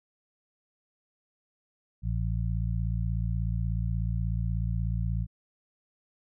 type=harmonic tone; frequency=56.5 Hz; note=A1; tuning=47 cents sharp; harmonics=1 / 2 / 3; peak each=-29 / -30 / -35 dBFS; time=2.02-5.27 s; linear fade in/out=50 ms; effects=none